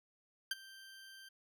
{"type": "tone with ADSR envelope", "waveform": "20% pulse", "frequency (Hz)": 1568, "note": "G6", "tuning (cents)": 0, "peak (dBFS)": -27, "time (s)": [0.51, 1.29], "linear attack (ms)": 4, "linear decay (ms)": 25, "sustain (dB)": -21, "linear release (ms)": 9, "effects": []}